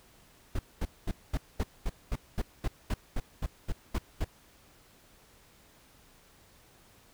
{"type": "noise bursts", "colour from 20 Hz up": "brown", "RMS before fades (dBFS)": -29, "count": 15, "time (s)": [0.55, 4.245], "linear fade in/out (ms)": 5, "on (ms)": 41, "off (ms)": 220, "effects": ["pink hiss -60 dBFS RMS until 7.13 s"]}